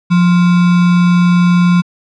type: tone with sample-and-hold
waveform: sine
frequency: 176.4 Hz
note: F3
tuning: 18 cents sharp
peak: -6 dBFS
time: 0.1-1.82 s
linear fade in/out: 20 ms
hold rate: 1225 Hz
effects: low-pass 4000 Hz 12 dB/octave